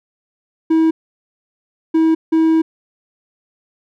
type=tone bursts at uneven times; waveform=triangle; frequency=322.1 Hz; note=E4; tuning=40 cents flat; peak=-8 dBFS; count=3; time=0.7-0.91 / 1.94-2.15 / 2.32-2.62 s; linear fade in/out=10 ms; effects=none